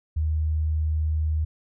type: tone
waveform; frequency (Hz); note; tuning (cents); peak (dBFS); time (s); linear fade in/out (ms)
sine; 77.78; D#2; 0; -21; 0.16-1.45; 10
effects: none